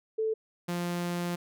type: tone pair in turn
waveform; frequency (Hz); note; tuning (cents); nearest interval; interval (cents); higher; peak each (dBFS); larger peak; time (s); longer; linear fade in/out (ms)
sine / sawtooth; 440 / 174.61; A4 / F3; 0 / 0; octave + major third; 1600; first; -26; neither; 0.18-0.34 / 0.68-1.36; second; 10
effects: none